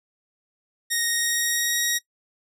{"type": "tone with pitch glide", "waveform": "10% pulse", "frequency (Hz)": [1864.7, 1891.8], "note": ["A#6", "A#6"], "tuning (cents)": [0, 25], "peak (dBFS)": -13, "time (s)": [0.9, 1.99], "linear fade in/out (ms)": 20, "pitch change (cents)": 25, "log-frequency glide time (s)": [1.08, 1.81], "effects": ["noise-tail reverb RT60 0.1 s tail -18 dB re dry"]}